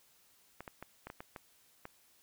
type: clicks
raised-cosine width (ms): 0.5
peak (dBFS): -29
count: 8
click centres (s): 0.606 / 0.678 / 0.826 / 1.07 / 1.101 / 1.205 / 1.362 / 1.854
effects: white hiss -67 dBFS RMS until 2.22 s